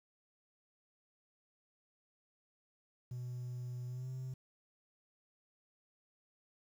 triangle tone with pitch glide, 123.8 to 129.43 Hz, B2 to C3, +5 to -18 cents, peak -37 dBFS, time 3.11-4.34 s, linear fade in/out 5 ms, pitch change +77 cents, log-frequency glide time 3.88-4.1 s, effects tanh soft clip ceiling -35 dBFS + 11-bit

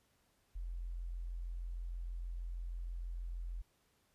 sine tone, 43.17 Hz, F1, 19 cents flat, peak -39 dBFS, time 0.55-3.62 s, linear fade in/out 10 ms, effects pink hiss -75 dBFS RMS until 4.14 s + resampled to 32000 Hz

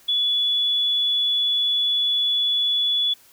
sine tone, 3421 Hz, A7, 49 cents flat, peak -18 dBFS, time 0.08-3.14 s, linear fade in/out 10 ms, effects white hiss -53 dBFS RMS until 3.32 s

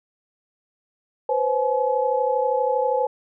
sine tone cluster, 496.5 / 529 / 852 Hz, B4 / C5 / G#5, +9 / +19 / +44 cents, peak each -23 dBFS, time 1.29-3.07 s, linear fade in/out 5 ms, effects none

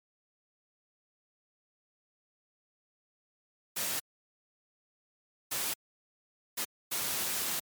white noise bursts at uneven times, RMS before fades -33 dBFS, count 4, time 3.76-4 / 5.51-5.74 / 6.57-6.65 / 6.91-7.6 s, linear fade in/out 10 ms, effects high-pass 100 Hz 12 dB/octave + MP3 96 kbps

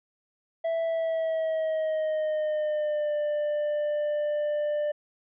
triangle tone with pitch glide, 659.3 to 594.2 Hz, E5 to D5, 0 to +20 cents, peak -23 dBFS, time 0.64-4.92 s, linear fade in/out 10 ms, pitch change -180 cents, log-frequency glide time 0.84-3.14 s, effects resampled to 8000 Hz

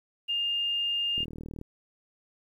sine tone, 2815 Hz, F7, 13 cents sharp, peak -26 dBFS, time 0.28-1.25 s, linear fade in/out 20 ms
click train, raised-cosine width 3 ms, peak -27 dBFS, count 18, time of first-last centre 1.18-1.614 s, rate 39.2 Hz
effects 10-bit

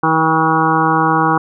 harmonic tone with a mistuned harmonic, 160 Hz, D#3, 49 cents sharp, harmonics 1 / 2 / 3 / 5 / 6 / 7 / 8 / 9, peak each -20 / -18 / -22 / -17 / -19 / -17 / -21 / -21 dBFS, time 0.03-1.38 s, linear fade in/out 5 ms, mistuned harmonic 6, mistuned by +15 cents, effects none

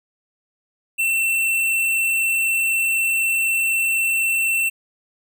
square tone, 2692 Hz, E7, 36 cents sharp, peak -18 dBFS, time 0.98-4.7 s, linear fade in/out 20 ms, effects none

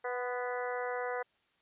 harmonic tone with a mistuned harmonic, 246.9 Hz, B3, in tune, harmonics 2 / 3 / 4 / 5 / 6 / 7 / 8, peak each -36 / -40 / -43 / -45 / -43 / -46 / -45 dBFS, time 0.04-1.23 s, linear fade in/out 10 ms, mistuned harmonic 4, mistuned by +23 cents, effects white hiss -72 dBFS RMS until 1.61 s + resampled to 8000 Hz

